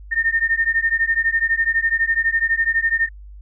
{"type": "beating tone pair", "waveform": "sine", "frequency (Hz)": [1816, 1828], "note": ["A#6", "A#6"], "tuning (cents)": [-46, -34], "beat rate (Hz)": 12, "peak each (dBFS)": -19, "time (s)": [0.11, 3.09], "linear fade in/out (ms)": 20, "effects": ["added 50 Hz sine -36 dBFS peak until 3.41 s"]}